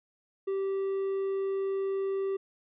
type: tone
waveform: triangle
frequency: 389.2 Hz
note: G4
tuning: 12 cents flat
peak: -26 dBFS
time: 0.47-2.37 s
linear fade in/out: 10 ms
effects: resampled to 8000 Hz